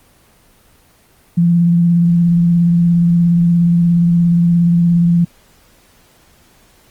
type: tone with vibrato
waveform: sine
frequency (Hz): 171.4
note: F3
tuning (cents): -32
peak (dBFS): -8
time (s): 1.37-5.25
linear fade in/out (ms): 10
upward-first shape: triangle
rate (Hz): 17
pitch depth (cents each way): 25
effects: pink hiss -50 dBFS RMS until 6.9 s + Opus 24 kbps

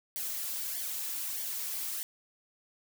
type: noise with flanger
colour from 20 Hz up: blue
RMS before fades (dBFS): -36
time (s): 0.16-2.03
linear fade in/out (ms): 0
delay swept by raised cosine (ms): 0.76 to 3.26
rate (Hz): 1.6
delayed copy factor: -0.6
effects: none

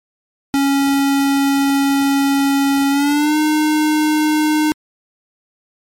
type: tone with pitch glide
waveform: square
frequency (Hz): 277.2 to 305.8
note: C#4 to D#4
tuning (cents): 0 to -30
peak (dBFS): -13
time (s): 0.54-4.72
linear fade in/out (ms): 0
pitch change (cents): +170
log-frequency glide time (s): 2.9-3.37
effects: MP3 64 kbps

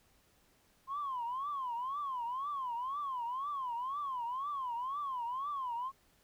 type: tone with vibrato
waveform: sine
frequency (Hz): 1046.5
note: C6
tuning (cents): 0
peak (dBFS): -34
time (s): 0.87-5.92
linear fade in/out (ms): 50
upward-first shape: triangle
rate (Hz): 2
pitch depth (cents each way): 230
effects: tanh soft clip ceiling -31 dBFS + pink hiss -69 dBFS RMS until 6.23 s

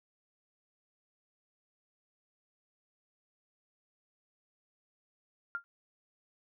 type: tone with exponential decay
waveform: sine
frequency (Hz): 1396.9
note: F6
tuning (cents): 0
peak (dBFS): -29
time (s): 5.55-5.64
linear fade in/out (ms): 0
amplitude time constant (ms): 19
effects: none

